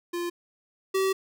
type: tone pair in turn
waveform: square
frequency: 347.3 / 383.6 Hz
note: F4 / G4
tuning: -10 / -37 cents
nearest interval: major second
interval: 173 cents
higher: second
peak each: -29 / -23 dBFS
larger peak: second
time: 0.13-0.3 / 0.94-1.13 s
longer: second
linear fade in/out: 10 ms
effects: none